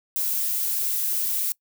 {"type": "noise", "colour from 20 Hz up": "violet", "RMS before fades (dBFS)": -25, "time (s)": [0.16, 1.52], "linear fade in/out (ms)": 0, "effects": ["noise-tail reverb RT60 0.1 s tail -24 dB re dry"]}